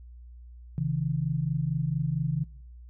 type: tone pair together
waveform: sine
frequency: 135.6 / 160 Hz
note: C#3 / D#3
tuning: -38 / +49 cents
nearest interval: minor third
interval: 287 cents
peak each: -28 dBFS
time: 0.78-2.44 s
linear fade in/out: 0 ms
effects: noise-tail reverb RT60 0.7 s tail -21 dB re dry + added 60 Hz sine -44 dBFS peak until 2.89 s

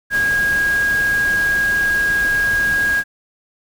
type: tone in noise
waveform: sine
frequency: 1638 Hz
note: G#6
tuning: 24 cents flat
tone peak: -14 dBFS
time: 0.1-3.04 s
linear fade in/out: 50 ms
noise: pink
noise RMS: -29 dBFS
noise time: 0.1-3.04 s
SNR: +12 dB
effects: none

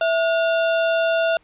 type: tone with sample-and-hold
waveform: sine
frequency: 659.3 Hz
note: E5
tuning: in tune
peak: -16 dBFS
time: 0.01-1.37 s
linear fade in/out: 2 ms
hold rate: 2100 Hz
effects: pink hiss -59 dBFS RMS until 1.43 s + resampled to 8000 Hz

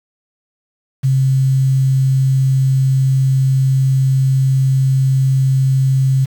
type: tone with quantisation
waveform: sine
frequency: 133.1 Hz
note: C3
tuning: 30 cents sharp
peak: -10 dBFS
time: 1.03-6.26 s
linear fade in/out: 20 ms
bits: 6
effects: none

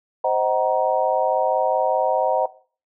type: chord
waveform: sine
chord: C half-diminished seventh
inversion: none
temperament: just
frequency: 523.3 / 627.9 / 753.5 / 941.9 Hz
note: C5 / Eb5 / Gb5 / Bb5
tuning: 0 / +16 / +31 / +18 cents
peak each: -23 dBFS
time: 0.24-2.46 s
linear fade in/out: 5 ms
effects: noise-tail reverb RT60 0.4 s tail -18 dB re dry

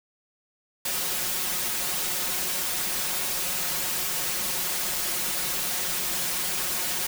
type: noise with comb filter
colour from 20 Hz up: white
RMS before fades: -28 dBFS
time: 0.85-7.07 s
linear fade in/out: 5 ms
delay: 5.5 ms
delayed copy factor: +0.9
effects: none

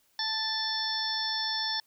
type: harmonic tone with a mistuned harmonic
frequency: 880 Hz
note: A5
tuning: in tune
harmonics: 1 / 2 / 4 / 5 / 6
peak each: -37 / -36 / -35 / -36 / -32 dBFS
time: 0.19-1.8 s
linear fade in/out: 2 ms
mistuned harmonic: 6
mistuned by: +24 cents
effects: white hiss -68 dBFS RMS until 1.86 s

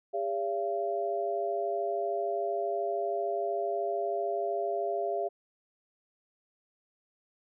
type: tone cluster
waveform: sine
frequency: 404.9 / 569 / 682 Hz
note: G#4 / C#5 / F5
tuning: -44 / +45 / -41 cents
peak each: -33 / -36 / -31 dBFS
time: 0.13-5.29 s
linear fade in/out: 20 ms
effects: none

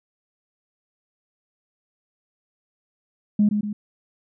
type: tone with echo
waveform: sine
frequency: 208.4 Hz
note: G#3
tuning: 6 cents sharp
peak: -13 dBFS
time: 3.39-3.49 s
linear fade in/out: 5 ms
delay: 120 ms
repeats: 2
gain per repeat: -6 dB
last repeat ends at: 3.73 s
effects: tanh soft clip ceiling -9 dBFS

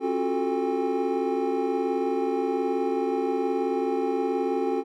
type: tone cluster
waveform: triangle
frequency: 270.5 / 353.3 / 372.1 / 437.8 / 805 Hz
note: C#4 / F4 / F#4 / A4 / G5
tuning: -42 / +20 / +10 / -9 / +46 cents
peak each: -28 / -30 / -27 / -26 / -30 dBFS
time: 0-4.84 s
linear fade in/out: 50 ms
effects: none

